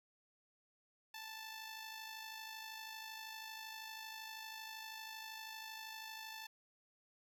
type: tone with amplitude modulation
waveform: 10% pulse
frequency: 880 Hz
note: A5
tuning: in tune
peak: -37 dBFS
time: 1.14-6.47 s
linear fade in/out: 5 ms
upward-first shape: sine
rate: 52.7 Hz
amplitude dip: 45%
effects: none